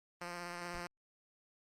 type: tone with vibrato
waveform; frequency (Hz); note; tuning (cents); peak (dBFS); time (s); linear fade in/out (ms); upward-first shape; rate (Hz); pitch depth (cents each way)
5% pulse; 174.6; F3; 0; -30; 0.21-0.87; 5; sine; 16; 18
type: noise with exponential decay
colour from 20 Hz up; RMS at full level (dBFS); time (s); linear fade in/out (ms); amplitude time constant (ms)
brown; -41; 0.74-0.86; 1; 26
effects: low-pass 9000 Hz 12 dB/octave + Opus 24 kbps

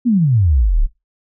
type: exponential sweep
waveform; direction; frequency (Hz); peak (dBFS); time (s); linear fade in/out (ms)
sine; down; 256.5 to 30.24; -10; 0.05-0.87; 20
effects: noise-tail reverb RT60 0.2 s tail -18 dB re dry

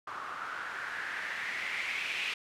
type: noise with low-pass filter sweep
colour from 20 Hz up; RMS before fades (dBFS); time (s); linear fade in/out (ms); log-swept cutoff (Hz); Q
blue; -37; 0.07-2.34; 5; 1200 to 2600; 4.4
effects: none

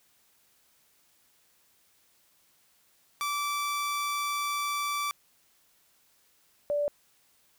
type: tone pair in turn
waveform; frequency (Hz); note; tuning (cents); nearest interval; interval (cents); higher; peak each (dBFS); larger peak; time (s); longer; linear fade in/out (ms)
sawtooth / sine; 1162 / 583.4; D6 / D5; -19 / -12; octave; 1193; first; -25; neither; 3.21-5.11 / 6.7-6.88; first; 0
effects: white hiss -66 dBFS RMS until 7.58 s

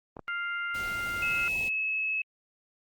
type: clicks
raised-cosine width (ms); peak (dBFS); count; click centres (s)
1; -25; 2; 0.168 / 0.193
type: harmonic tone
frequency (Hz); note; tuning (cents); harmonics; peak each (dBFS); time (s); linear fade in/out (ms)
698.5; F5; 0; 2 / 3 / 4; -31 / -37 / -43; 0.28-1.48; 0
type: band-stop noise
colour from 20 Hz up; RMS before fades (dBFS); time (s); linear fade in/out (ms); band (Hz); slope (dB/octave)
pink; -43; 0.74-1.69; 10; 1000 to 1900; 96
type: tone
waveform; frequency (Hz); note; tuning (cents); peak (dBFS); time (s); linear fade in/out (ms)
sine; 2586; E7; -34; -27; 1.22-2.22; 5
effects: Opus 32 kbps

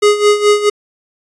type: tone with tremolo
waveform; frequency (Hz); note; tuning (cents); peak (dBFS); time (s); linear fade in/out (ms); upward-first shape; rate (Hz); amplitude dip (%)
square; 415.3; G#4; 0; -6; 0.02-0.7; 10; sine; 4.7; 75
effects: resampled to 22050 Hz

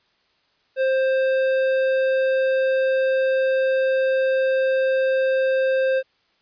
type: tone with tanh clipping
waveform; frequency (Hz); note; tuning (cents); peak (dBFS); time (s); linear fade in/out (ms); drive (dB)
triangle; 527; C5; +12; -19; 0.76-6.03; 50; 16
effects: white hiss -64 dBFS RMS until 6.41 s + resampled to 11025 Hz

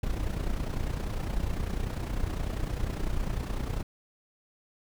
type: noise with amplitude modulation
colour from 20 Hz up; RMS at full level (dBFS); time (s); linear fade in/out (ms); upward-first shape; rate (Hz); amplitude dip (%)
brown; -28; 0.03-3.83; 5; sine; 30; 65
effects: none

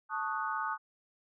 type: chord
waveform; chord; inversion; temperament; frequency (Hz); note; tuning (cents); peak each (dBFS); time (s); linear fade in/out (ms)
sine; D# half-diminished seventh; second; equal; 880 / 1108.7 / 1244.5 / 1480; A5 / C#6 / D#6 / F#6; 0 / 0 / 0 / 0; -37 / -39 / -36 / -38; 0.09-0.78; 50
effects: none

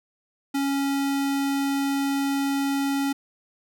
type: tone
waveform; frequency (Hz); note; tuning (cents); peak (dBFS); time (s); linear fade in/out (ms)
square; 277.2; C#4; 0; -23; 0.54-3.13; 10
effects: none

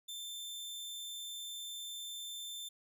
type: tone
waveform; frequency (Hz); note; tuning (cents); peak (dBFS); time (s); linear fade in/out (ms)
sawtooth; 3555; A7; +17; -39; 0.08-2.69; 10
effects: none

